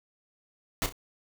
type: noise with echo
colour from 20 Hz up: pink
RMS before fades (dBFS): -28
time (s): 0.82-0.86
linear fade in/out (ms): 0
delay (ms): 32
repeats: 2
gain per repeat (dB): -10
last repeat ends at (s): 0.924
effects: none